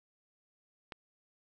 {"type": "click", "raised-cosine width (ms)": 0.3, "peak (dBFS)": -26, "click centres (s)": 0.922, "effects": []}